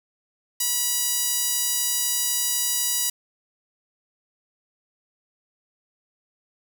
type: tone with high-pass filter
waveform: sawtooth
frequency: 972 Hz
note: B5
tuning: 28 cents flat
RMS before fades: -24 dBFS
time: 0.6-3.1 s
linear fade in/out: 5 ms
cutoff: 6600 Hz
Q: 0.73
effects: none